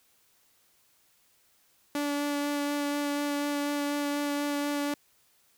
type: tone with vibrato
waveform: sawtooth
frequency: 288.8 Hz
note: D4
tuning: 29 cents flat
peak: -24 dBFS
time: 1.95-4.94 s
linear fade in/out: 2 ms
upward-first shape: sine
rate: 4.1 Hz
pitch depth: 10 cents each way
effects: white hiss -66 dBFS RMS until 5.57 s